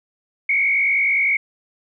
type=tone with frequency modulation; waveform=sine; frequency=2217 Hz; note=C#7; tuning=in tune; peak=-15 dBFS; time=0.49-1.37 s; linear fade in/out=5 ms; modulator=49.8 Hz; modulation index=1.6; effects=none